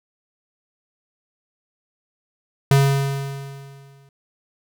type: tone with exponential decay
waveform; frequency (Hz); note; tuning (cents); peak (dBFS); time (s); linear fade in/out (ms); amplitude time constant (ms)
square; 138.2; C#3; -5; -11; 2.71-4.09; 2; 300
effects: none